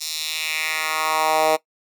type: tone with high-pass filter sweep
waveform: 10% pulse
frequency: 157.1 Hz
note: D#3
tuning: 17 cents sharp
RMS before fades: -22 dBFS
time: 0-1.57 s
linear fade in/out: 20 ms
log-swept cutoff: 5100 to 560 Hz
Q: 2
effects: noise-tail reverb RT60 0.1 s tail -19 dB re dry

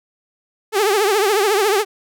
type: tone with vibrato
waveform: sawtooth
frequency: 410.2 Hz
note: G#4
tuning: 21 cents flat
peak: -10 dBFS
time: 0.72-1.85 s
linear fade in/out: 50 ms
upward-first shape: triangle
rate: 14 Hz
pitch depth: 160 cents each way
effects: none

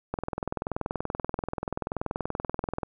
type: click train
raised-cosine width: 1 ms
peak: -15 dBFS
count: 57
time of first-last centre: 0.14-2.832 s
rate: 20.8 Hz
effects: none

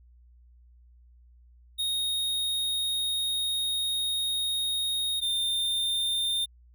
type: tone pair in turn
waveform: square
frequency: 3729 / 3617 Hz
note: A#7 / A7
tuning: 0 / +47 cents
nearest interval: minor second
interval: 53 cents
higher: first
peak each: -27 / -26 dBFS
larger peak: second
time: 1.78-5.21 / 5.21-6.46 s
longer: first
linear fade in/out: 20 ms
effects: added 60 Hz sine -53 dBFS peak until 6.74 s

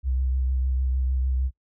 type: tone with vibrato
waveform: sine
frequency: 64.6 Hz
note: C2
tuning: 21 cents flat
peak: -21 dBFS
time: 0.03-1.51 s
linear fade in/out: 50 ms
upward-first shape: sine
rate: 6.6 Hz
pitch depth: 27 cents each way
effects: noise-tail reverb RT60 0.1 s tail -22 dB re dry

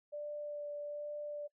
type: tone with vibrato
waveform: sine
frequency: 588 Hz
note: D5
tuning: 2 cents sharp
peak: -39 dBFS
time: 0.12-1.48 s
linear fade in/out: 20 ms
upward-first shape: sine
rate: 1.2 Hz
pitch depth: 10 cents each way
effects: noise-tail reverb RT60 0.1 s tail -22 dB re dry

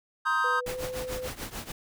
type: chord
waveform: triangle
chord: C minor seventh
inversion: third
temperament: just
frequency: 941.9 / 1046.5 / 1255.8 / 1569.8 Hz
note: Bb5 / C6 / Eb6 / G6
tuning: +18 / 0 / +16 / +2 cents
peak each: -31 / -30 / -25 / -26 dBFS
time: 0.25-0.61 s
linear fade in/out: 20 ms
type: tone with pitch glide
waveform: sine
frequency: 495.5 to 508 Hz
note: B4 to B4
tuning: +6 to +49 cents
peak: -33 dBFS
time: 0.44-1.28 s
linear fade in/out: 5 ms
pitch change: +43 cents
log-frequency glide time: 0.66-0.76 s
type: noise with tremolo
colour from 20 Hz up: pink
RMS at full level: -34 dBFS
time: 0.66-1.72 s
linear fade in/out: 5 ms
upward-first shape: triangle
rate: 6.8 Hz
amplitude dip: 90%
effects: none

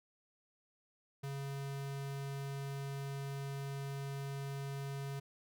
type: tone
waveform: square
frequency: 138.59 Hz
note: C#3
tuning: in tune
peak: -40 dBFS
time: 1.23-5.2 s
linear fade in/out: 10 ms
effects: none

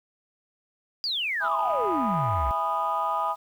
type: exponential sweep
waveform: sine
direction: down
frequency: 4919 to 58.27 Hz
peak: -25 dBFS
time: 1.04-2.51 s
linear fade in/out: 0 ms
type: chord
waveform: sine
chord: E major seventh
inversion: none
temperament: just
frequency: 659.3 / 824.1 / 988.9 / 1236.1 Hz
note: E5 / G#5 / B5 / D#6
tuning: 0 / -14 / +2 / -12 cents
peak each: -32 / -29 / -28 / -27 dBFS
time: 1.4-3.36 s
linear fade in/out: 50 ms
effects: tanh soft clip ceiling -16 dBFS + 9-bit

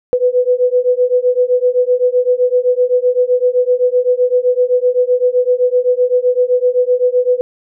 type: beating tone pair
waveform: sine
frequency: 493.9 / 501.7 Hz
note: B4 / B4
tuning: 0 / +27 cents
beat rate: 7.8 Hz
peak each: -13 dBFS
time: 0.13-7.41 s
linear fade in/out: 0 ms
effects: none

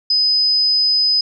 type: tone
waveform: sine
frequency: 5020 Hz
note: D#8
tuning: 15 cents sharp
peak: -12 dBFS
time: 0.1-1.21 s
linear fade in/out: 5 ms
effects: none

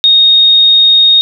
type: tone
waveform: sine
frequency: 3719 Hz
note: A#7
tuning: 5 cents flat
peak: -3 dBFS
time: 0.04-1.21 s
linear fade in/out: 0 ms
effects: none

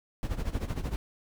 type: noise with tremolo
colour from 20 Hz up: brown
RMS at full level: -29 dBFS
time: 0.23-0.96 s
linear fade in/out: 0 ms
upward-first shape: sine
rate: 13 Hz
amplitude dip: 80%
effects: none

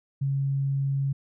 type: tone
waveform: sine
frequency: 137.7 Hz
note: C#3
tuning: 11 cents flat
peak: -23 dBFS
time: 0.21-1.13 s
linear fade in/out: 10 ms
effects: none

